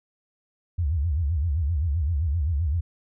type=tone with vibrato; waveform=sine; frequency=77.78 Hz; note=D#2; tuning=in tune; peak=-21 dBFS; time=0.78-2.81 s; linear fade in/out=10 ms; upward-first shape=sine; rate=7.7 Hz; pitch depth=230 cents each way; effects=none